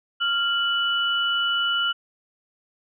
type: tone pair together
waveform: sine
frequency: 1392.1 / 2960 Hz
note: F6 / F#7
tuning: -6 / 0 cents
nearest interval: octave + minor second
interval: 1306 cents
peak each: -23 dBFS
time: 0.2-1.93 s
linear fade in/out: 20 ms
effects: none